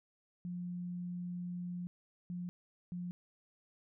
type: tone bursts at uneven times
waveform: sine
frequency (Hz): 177.1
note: F3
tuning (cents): +24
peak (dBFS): -38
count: 3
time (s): 0.45-1.87 / 2.3-2.49 / 2.92-3.11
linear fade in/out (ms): 0
effects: none